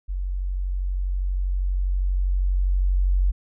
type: tone with level ramp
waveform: sine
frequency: 46.23 Hz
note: F#1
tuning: 1 cent flat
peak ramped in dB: -24 to -16 dBFS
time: 0.08-3.32 s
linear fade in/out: 20 ms
effects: none